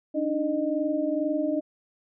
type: tone cluster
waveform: sine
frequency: 289.1 / 311.3 / 614 Hz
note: D4 / D#4 / D#5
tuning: -27 / +1 / -23 cents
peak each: -28 dBFS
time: 0.14-1.61 s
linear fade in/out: 20 ms
effects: none